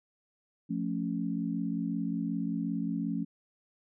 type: chord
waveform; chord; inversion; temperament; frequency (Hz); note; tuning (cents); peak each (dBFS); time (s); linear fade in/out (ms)
sine; F augmented; none; equal; 174.61 / 220 / 277.2; F3 / A3 / C#4; 0 / 0 / 0; -34; 0.69-3.25; 20
effects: none